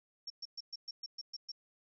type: tone bursts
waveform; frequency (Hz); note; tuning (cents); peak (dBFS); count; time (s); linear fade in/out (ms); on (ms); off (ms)
sine; 5480; F8; -34; -40; 9; 0.27-1.518; 5; 32; 120
effects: none

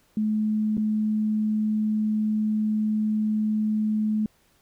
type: tone with dropouts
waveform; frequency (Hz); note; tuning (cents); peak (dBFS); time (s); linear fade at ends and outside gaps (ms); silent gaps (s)
sine; 214.6; A3; -43; -21; 0.17-4.26; 2; 0.77-0.778
effects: pink hiss -63 dBFS RMS until 4.61 s

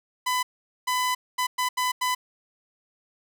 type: tone bursts at uneven times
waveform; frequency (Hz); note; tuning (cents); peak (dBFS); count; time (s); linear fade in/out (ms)
sawtooth; 1003; B5; +26; -19; 6; 0.26-0.43 / 0.87-1.15 / 1.38-1.47 / 1.58-1.69 / 1.77-1.92 / 2.01-2.15; 10
effects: none

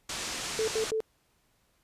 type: low-pass noise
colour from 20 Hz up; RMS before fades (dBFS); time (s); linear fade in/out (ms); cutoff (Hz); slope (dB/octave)
white; -36; 0.09-0.91; 5; 7800; 24
type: tone bursts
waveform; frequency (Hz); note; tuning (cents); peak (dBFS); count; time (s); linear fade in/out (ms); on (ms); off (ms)
sine; 440; A4; 0; -26; 3; 0.59-1.004; 0; 86; 78
effects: pink hiss -70 dBFS RMS until 1.83 s + resampled to 32000 Hz

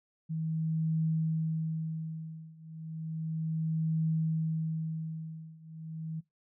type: tone with tremolo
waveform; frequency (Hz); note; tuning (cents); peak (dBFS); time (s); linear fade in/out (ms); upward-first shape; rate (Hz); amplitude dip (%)
sine; 160; D#3; +49; -26; 0.29-6.21; 20; triangle; 0.33; 95
effects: noise-tail reverb RT60 0.2 s tail -22 dB re dry

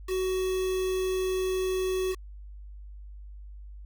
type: tone with quantisation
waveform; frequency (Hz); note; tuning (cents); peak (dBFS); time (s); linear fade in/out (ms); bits
triangle; 374; F#4; +19; -24; 0.07-2.16; 50; 6
effects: added 50 Hz sine -41 dBFS peak until 3.85 s

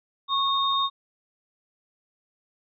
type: tone pair together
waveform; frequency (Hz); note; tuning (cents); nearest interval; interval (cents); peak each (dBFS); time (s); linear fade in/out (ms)
sine; 1098 / 3693; C#6 / A#7; -17 / -17; octave + major sixth; 2100; -23 / -25; 0.28-0.9; 50
effects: none

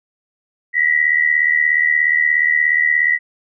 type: tone pair together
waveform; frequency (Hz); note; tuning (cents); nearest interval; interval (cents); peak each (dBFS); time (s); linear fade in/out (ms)
sine; 1911 / 1987.9; A#6 / B6; +43 / +11; minor second; 68; -15; 0.73-3.19; 50
effects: none

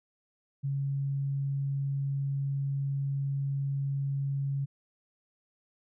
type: tone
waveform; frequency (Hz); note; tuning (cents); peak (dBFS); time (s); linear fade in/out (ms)
sine; 138.59; C#3; 0; -28; 0.63-4.66; 20
effects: none

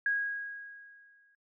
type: tone with exponential decay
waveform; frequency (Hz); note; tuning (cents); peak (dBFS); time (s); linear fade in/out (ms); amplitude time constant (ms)
sine; 1645; G#6; -17; -25; 0.06-1.35; 2; 280
effects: noise-tail reverb RT60 0.1 s tail -22 dB re dry

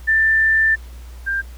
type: tone pair in turn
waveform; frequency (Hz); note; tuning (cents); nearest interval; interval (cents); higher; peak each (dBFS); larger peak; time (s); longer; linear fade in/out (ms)
sine; 1777 / 1589; A6 / G6; +17 / +23; major second; 194; first; -12 / -18; first; 0.07-0.76 / 1.26-1.42; first; 20
effects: added 60 Hz sine -33 dBFS peak until 1.57 s + pink hiss -48 dBFS RMS until 1.57 s

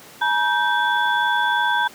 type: tone cluster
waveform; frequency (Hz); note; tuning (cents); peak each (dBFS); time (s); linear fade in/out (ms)
sine; 851 / 954 / 1560 / 3437; G#5 / A#5 / G6 / A7; +42 / +40 / -9 / -41; -25 / -21 / -20 / -28; 0.21-1.88; 10
effects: pink hiss -43 dBFS RMS until 1.94 s + high-pass 200 Hz 12 dB/octave

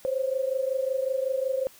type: tone pair together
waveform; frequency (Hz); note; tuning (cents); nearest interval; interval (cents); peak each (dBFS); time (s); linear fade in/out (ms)
sine; 520 / 545.4; C5 / C#5; -11 / -28; minor second; 83; -26 / -29; 0.05-1.67; 0
effects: white hiss -53 dBFS RMS until 1.79 s

